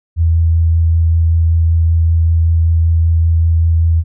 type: tone with vibrato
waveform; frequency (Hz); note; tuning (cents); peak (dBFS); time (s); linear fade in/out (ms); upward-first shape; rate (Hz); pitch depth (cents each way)
sine; 82.41; E2; 0; -8; 0.16-4.04; 50; triangle; 5.2; 13
effects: none